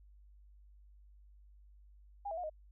sine tone with pitch steps, 809 / 653 / 716 / 621 Hz, G#5 / E5 / F5 / D#5, -46 / -17 / +43 / -3 cents, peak -37 dBFS, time 2.25-2.498 s, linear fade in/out 10 ms, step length 62 ms, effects added 50 Hz sine -57 dBFS peak until 2.71 s

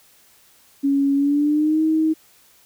sine tone with pitch glide, 278.3 to 316 Hz, C#4 to D#4, +7 to +27 cents, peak -15 dBFS, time 0.83-2.14 s, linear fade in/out 20 ms, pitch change +220 cents, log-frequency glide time 1.15-1.82 s, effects white hiss -54 dBFS RMS until 2.65 s

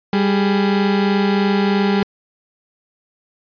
35% pulse tone pair together, 197.48 / 418.1 Hz, G3 / G#4, +13 / +12 cents, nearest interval octave + minor second, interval 1299 cents, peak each -13 / -20 dBFS, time 0.13-2.03 s, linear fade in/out 2 ms, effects resampled to 11025 Hz

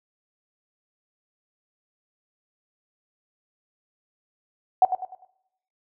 sine tone with echo, 744 Hz, F#5, 9 cents sharp, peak -11 dBFS, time 4.82-4.85 s, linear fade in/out 2 ms, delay 100 ms, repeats 4, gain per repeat -9 dB, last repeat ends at 5.25 s, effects noise-tail reverb RT60 0.8 s tail -18 dB re dry

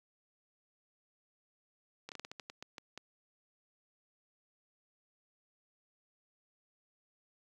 slowing click train, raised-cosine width 0.2 ms, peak -27 dBFS, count 11, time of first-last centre 2.09-2.976 s, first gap 28 ms, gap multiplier 1.24, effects high-pass 150 Hz 12 dB/octave + 11-bit

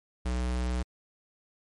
square tone, 61.74 Hz, B1, in tune, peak -28 dBFS, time 0.25-0.83 s, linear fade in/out 10 ms, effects MP3 48 kbps

